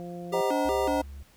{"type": "harmonic tone", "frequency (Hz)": 174.61, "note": "F3", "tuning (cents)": 0, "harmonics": [1, 2, 3, 4], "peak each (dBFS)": [-38, -41, -43, -44], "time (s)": [0, 0.41], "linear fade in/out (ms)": 0}
{"type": "tone with vibrato", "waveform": "square", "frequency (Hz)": 338.7, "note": "E4", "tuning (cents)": 47, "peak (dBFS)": -29, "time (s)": [0.32, 1.02], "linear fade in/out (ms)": 10, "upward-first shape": "square", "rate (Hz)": 2.7, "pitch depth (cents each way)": 280}
{"type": "chord", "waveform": "sine", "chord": "C half-diminished seventh", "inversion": "none", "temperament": "just", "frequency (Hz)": [523.3, 627.9, 753.5, 941.9], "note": ["C5", "Eb5", "Gb5", "Bb5"], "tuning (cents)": [0, 16, 31, 18], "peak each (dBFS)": [-29, -31, -33, -31], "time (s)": [0.33, 1.02], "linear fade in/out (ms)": 10}
{"type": "tone", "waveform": "triangle", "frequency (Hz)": 69.3, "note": "C#2", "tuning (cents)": 0, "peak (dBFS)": -37, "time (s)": [0.65, 1.23], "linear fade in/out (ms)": 5}
{"effects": ["pink hiss -59 dBFS RMS until 1.36 s"]}